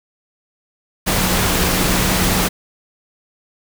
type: tone in noise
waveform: sine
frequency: 183.9 Hz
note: F#3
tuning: 10 cents flat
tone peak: -23 dBFS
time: 1.06-2.49 s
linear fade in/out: 20 ms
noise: pink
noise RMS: -17 dBFS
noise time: 1.06-2.49 s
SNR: -9 dB
effects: none